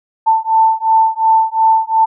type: beating tone pair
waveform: sine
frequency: 888 / 890.8 Hz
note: A5 / A5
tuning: +16 / +21 cents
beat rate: 2.8 Hz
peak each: -12 dBFS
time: 0.26-2.06 s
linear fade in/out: 20 ms
effects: none